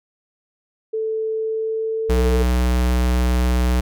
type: tone with pitch glide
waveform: sine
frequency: 440.5 to 445.6 Hz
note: A4 to A4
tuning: +2 to +22 cents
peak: -20 dBFS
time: 0.93-2.43 s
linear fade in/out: 10 ms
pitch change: +20 cents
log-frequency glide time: 1.32-2.23 s
type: tone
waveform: square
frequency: 61.74 Hz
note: B1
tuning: in tune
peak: -16 dBFS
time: 2.09-3.81 s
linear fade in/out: 10 ms
effects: none